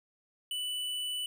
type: tone with hard clipping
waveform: triangle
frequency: 2977 Hz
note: F#7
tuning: 10 cents sharp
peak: -34 dBFS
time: 0.51-1.26 s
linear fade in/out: 2 ms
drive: 16 dB
effects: none